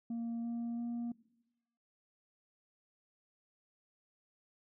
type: tone with pitch steps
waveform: sine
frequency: 232.4 / 234.6 / 236.7 Hz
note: A#3 / A#3 / A#3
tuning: -5 / +11 / +27 cents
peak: -33 dBFS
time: 0.1-1.12 s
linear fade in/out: 5 ms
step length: 340 ms
effects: noise-tail reverb RT60 0.9 s tail -21 dB re dry + tanh soft clip ceiling -35 dBFS